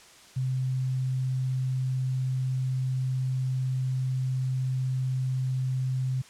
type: tone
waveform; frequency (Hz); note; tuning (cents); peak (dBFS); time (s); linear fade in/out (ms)
sine; 129.7; C3; -15; -25; 0.36-6.22; 10
effects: white hiss -52 dBFS RMS until 6.29 s + low-pass 8000 Hz 12 dB/octave

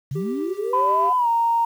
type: linear sweep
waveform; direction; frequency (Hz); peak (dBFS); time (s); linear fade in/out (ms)
sine; up; 123.47 to 734; -24; 0.11-1.13; 5
type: tone with tremolo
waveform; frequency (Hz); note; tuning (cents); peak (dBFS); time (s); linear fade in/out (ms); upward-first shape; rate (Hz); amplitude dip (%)
triangle; 392; G4; 0; -23; 0.15-1.1; 10; triangle; 8.2; 35
type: tone with pitch glide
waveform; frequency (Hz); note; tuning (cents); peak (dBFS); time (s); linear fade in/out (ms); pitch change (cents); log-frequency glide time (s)
sine; 1006 to 927.9; B5 to A#5; +32 to -8; -16; 0.73-1.65; 5; -140; 1.17-1.28
effects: tanh soft clip ceiling -7 dBFS + 8-bit

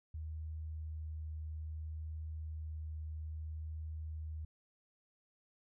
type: tone with vibrato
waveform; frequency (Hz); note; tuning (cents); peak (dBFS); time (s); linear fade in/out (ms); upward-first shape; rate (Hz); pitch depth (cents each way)
sine; 78.2; D#2; +9; -40; 0.14-4.45; 5; triangle; 0.61; 8
effects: none

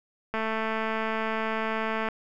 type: click train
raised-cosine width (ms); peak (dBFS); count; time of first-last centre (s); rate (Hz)
0.5; -15; 387; 0.34-2.087; 221
effects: none

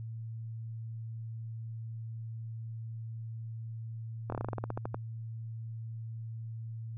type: slowing click train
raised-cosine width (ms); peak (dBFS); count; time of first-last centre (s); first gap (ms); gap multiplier
1; -21; 14; 4.3-4.945; 23; 1.12
effects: added 113 Hz sine -38 dBFS peak until 6.97 s

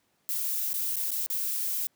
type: noise with dropouts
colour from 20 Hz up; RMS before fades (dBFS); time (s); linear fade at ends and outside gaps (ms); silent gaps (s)
violet; -30; 0.29-1.87; 0; 0.731-0.741 / 0.958-0.967 / 1.107-1.116 / 1.262-1.301
effects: pink hiss -71 dBFS RMS until 1.95 s + high-pass 150 Hz 12 dB/octave

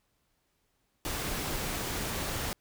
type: noise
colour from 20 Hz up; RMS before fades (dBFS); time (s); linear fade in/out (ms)
pink; -34; 1.05-2.53; 0
effects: pink hiss -75 dBFS RMS until 2.6 s

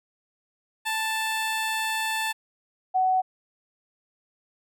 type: tone pair in turn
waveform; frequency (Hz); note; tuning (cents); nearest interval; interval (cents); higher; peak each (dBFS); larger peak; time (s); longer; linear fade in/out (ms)
15% pulse / sine; 881 / 747.9; A5 / F#5; +2 / +18; minor third; 284; first; -19; neither; 0.85-2.33 / 2.94-3.22; first; 20
effects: none

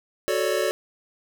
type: chord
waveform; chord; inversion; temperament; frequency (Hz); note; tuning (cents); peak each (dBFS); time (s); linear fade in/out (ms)
square; D major seventh; first; equal with one note detuned; 370 / 440 / 554.4 / 591.4; F#4 / A4 / C#5 / D5; 0 / 0 / 0 / +12; -28; 0.28-0.71; 0
effects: none

